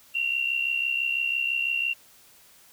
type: tone pair together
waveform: sine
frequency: 2734 / 2800 Hz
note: F7 / F7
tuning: -37 / +4 cents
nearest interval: unison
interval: 41 cents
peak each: -25 / -29 dBFS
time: 0.14-1.94 s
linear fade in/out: 20 ms
effects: white hiss -55 dBFS RMS until 2.72 s